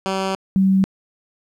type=tone pair in turn; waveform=10% pulse / sine; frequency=191.7 / 191.7 Hz; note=G3 / G3; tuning=-38 / -38 cents; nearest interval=unison; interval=0 cents; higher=neither; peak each=-12 dBFS; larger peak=neither; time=0.06-0.35 / 0.56-0.84 s; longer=first; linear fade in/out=0 ms; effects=low-pass 7000 Hz 12 dB/octave + 9-bit

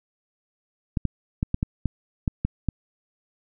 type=clicks; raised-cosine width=5 ms; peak=-10 dBFS; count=9; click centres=0.972 / 1.053 / 1.429 / 1.544 / 1.629 / 1.857 / 2.278 / 2.45 / 2.687 s; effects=none

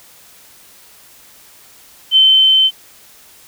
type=tone with level ramp; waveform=sine; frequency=3081 Hz; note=G7; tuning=31 cents flat; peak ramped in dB=-5 to -8 dBFS; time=2.11-2.71 s; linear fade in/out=50 ms; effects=white hiss -44 dBFS RMS until 3.47 s

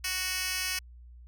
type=tone with high-pass filter; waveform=10% pulse; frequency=370 Hz; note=F#4; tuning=in tune; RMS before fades=-32 dBFS; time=0.04-0.79 s; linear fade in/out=5 ms; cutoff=3000 Hz; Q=1.1; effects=added 60 Hz sine -47 dBFS peak until 1.27 s

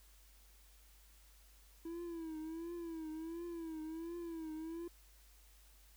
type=tone with vibrato; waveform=triangle; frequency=328.3 Hz; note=E4; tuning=7 cents flat; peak=-40 dBFS; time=1.85-4.88 s; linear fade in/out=5 ms; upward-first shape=triangle; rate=1.4 Hz; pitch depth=100 cents each way; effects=added 50 Hz sine -62 dBFS peak until 5.96 s + white hiss -67 dBFS RMS until 5.96 s

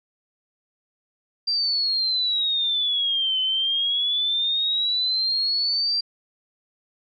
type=exponential two-way sweep; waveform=sine; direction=down then up; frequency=4734 to 3040 to 4734 Hz; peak=-20 dBFS; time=1.47-6.01 s; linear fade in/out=10 ms; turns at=3.4 s; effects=none

